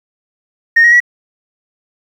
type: tone with pitch steps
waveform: sine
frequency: 1847 / 1889.1 / 1932.1 Hz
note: A#6 / A#6 / B6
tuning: -16 / +23 / -38 cents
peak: -3 dBFS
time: 0.76-1.003 s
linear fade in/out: 10 ms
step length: 81 ms
effects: tanh soft clip ceiling -1 dBFS + 7-bit